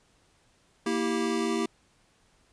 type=chord; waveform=square; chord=E diminished; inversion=second; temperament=equal with one note detuned; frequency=233.1 / 326.2 / 392 Hz; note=Bb3 / E4 / G4; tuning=0 / -18 / 0 cents; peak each=-31 / -31 / -31 dBFS; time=0.86-1.66 s; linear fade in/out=5 ms; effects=pink hiss -65 dBFS RMS until 2.52 s + resampled to 22050 Hz